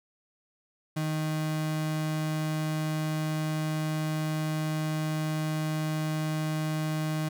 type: tone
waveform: 35% pulse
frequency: 155.56 Hz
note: D#3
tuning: in tune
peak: -26 dBFS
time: 0.96-7.29 s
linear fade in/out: 10 ms
effects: none